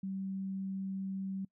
sine tone, 192.5 Hz, G3, 31 cents flat, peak -35 dBFS, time 0.03-1.45 s, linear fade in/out 5 ms, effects noise-tail reverb RT60 0.1 s tail -25 dB re dry

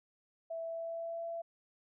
sine tone with pitch glide, 659.3 to 671.2 Hz, E5 to E5, 0 to +31 cents, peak -37 dBFS, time 0.5-1.42 s, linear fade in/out 10 ms, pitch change +31 cents, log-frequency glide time 0.61-1.26 s, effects none

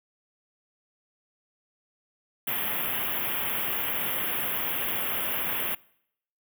white band-stop noise, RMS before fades -29 dBFS, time 2.47-5.75 s, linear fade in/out 5 ms, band 3400 to 11000 Hz, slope 96 dB/octave, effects noise-tail reverb RT60 0.7 s tail -23 dB re dry + high-pass 100 Hz 12 dB/octave

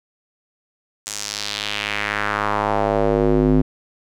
square tone with band-pass filter sweep, 51.91 Hz, G#1, in tune, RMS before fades -20 dBFS, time 1.06-3.62 s, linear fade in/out 10 ms, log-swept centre 7500 to 250 Hz, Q 2, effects none

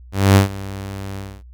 sawtooth tone with ADSR envelope, 98 Hz, G2, in tune, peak -3 dBFS, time 0.12-1.43 s, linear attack 240 ms, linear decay 120 ms, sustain -20 dB, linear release 250 ms, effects added 61 Hz sine -38 dBFS peak until 1.53 s

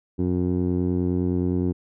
15% pulse tone with low-pass filter, 89.7 Hz, F2, 47 cents sharp, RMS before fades -23 dBFS, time 0.18-1.73 s, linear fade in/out 20 ms, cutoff 360 Hz, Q 1.6, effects none

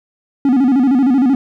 triangle tone with vibrato, 261.6 Hz, C4, in tune, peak -7 dBFS, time 0.45-1.35 s, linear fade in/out 2 ms, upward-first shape square, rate 13 Hz, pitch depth 110 cents each way, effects none

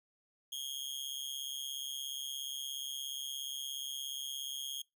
sawtooth tone with amplitude modulation, 3260 Hz, G#7, 33 cents flat, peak -32 dBFS, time 0.52-4.82 s, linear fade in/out 5 ms, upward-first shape sine, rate 137 Hz, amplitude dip 85%, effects noise-tail reverb RT60 0.2 s tail -26 dB re dry

